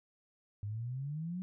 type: exponential sweep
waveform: sine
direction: up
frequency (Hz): 100 to 188.2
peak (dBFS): -36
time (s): 0.63-1.42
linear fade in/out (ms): 0
effects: none